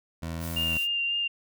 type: tone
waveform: 20% pulse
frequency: 82.41 Hz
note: E2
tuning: in tune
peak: -27 dBFS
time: 0.22-0.78 s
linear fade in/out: 10 ms
type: noise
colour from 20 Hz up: blue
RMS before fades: -41 dBFS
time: 0.39-0.88 s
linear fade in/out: 50 ms
type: tone with vibrato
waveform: sine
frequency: 2794 Hz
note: F7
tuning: in tune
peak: -25 dBFS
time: 0.56-1.28 s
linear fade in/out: 10 ms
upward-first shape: sine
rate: 3.7 Hz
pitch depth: 15 cents each way
effects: none